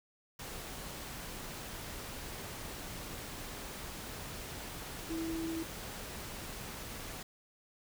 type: tone in noise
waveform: sine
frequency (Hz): 326.6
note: E4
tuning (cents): -16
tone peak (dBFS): -35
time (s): 5.1-5.63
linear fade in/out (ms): 5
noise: pink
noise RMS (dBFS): -44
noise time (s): 0.39-7.23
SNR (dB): +6
effects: none